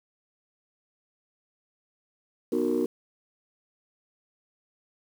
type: chord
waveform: sine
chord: B major seventh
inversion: none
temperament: just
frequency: 246.9 / 308.7 / 370.4 / 463 Hz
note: B3 / D#4 / F#4 / A#4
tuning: 0 / -14 / +2 / -12 cents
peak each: -28 / -27 / -27 / -28 dBFS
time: 2.52-2.86 s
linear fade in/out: 5 ms
effects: tanh soft clip ceiling -17 dBFS + 8-bit